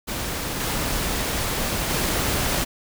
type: noise with level steps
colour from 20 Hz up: pink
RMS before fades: -28 / -25 / -23 dBFS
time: 0.07-2.65 s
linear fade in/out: 20 ms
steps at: 0.6 / 1.9 s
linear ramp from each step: 2 ms
effects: none